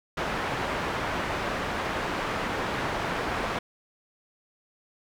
white low-pass noise, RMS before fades -30 dBFS, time 0.17-3.59 s, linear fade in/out 5 ms, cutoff 1500 Hz, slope 12 dB/octave, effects none

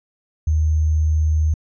sine tone with sample-and-hold, 77.78 Hz, D#2, in tune, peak -14 dBFS, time 0.47-1.54 s, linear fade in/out 5 ms, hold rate 6300 Hz, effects resampled to 16000 Hz

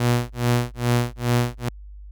sawtooth tone with tremolo, 120.9 Hz, B2, 36 cents flat, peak -12 dBFS, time 0-1.69 s, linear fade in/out 5 ms, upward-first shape sine, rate 2.4 Hz, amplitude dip 100%, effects added 50 Hz sine -37 dBFS peak until 2.11 s

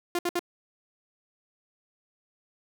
sawtooth tone bursts, 350 Hz, F4, 4 cents sharp, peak -21 dBFS, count 3, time 0.15-0.393 s, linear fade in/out 2 ms, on 39 ms, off 63 ms, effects none

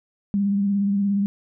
sine tone with vibrato, 200.1 Hz, G3, 36 cents sharp, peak -18 dBFS, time 0.34-1.26 s, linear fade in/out 0 ms, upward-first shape sine, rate 17 Hz, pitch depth 31 cents each way, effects none

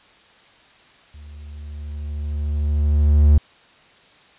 triangle tone with level ramp, 73.9 Hz, D2, 11 cents sharp, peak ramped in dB -36 to -6 dBFS, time 1.14-3.38 s, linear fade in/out 5 ms, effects white hiss -51 dBFS RMS until 4.38 s + resampled to 8000 Hz

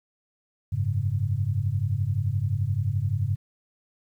sine chord, F# suspended second, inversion none, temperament just, 92.5 / 104.06 / 138.75 Hz, F#2 / G#2 / C#3, 0 / +4 / +2 cents, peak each -29 / -25 / -29 dBFS, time 0.72-3.36 s, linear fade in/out 10 ms, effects 10-bit

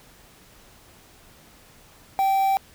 triangle tone with quantisation, 777 Hz, G5, 16 cents flat, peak -16 dBFS, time 2.19-2.57 s, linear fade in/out 0 ms, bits 6, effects pink hiss -52 dBFS RMS until 2.74 s

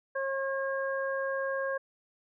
harmonic tone, 541 Hz, C#5, 42 cents flat, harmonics 1 / 2 / 3, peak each -31 / -38 / -35 dBFS, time 0.15-1.78 s, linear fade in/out 10 ms, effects none

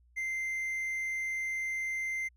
triangle tone, 2084 Hz, C7, 7 cents flat, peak -30 dBFS, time 0.16-2.29 s, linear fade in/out 20 ms, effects added 60 Hz sine -61 dBFS peak until 2.36 s

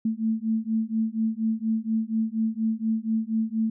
sine beating tone pair, 220 / 224.2 Hz, A3 / A3, 0 / +33 cents, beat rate 4.2 Hz, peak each -26 dBFS, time 0.05-3.7 s, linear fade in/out 5 ms, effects none

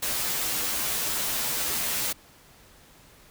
white noise with comb filter, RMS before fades -28 dBFS, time 0.02-2.13 s, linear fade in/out 10 ms, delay 11 ms, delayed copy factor -0.85, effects pink hiss -54 dBFS RMS until 3.3 s

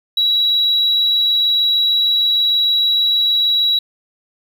triangle tone with amplitude modulation, 3893 Hz, B7, 26 cents flat, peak -8 dBFS, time 0.17-3.79 s, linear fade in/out 5 ms, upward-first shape sine, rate 86.5 Hz, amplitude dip 25%, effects tanh soft clip ceiling -9 dBFS

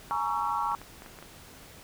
sine chord, A# half-diminished seventh, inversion third, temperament just, 839.1 / 932.3 / 1118.8 / 1342.6 Hz, G#5 / A#5 / C#6 / E6, +18 / 0 / +16 / +31 cents, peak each -33 / -31 / -31 / -35 dBFS, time 0.11-0.75 s, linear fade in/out 0 ms
clicks, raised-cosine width 0.5 ms, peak -30 dBFS, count 6, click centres 0.717 / 0.816 / 1.021 / 1.062 / 1.188 / 1.226 s
effects pink hiss -50 dBFS RMS until 1.83 s

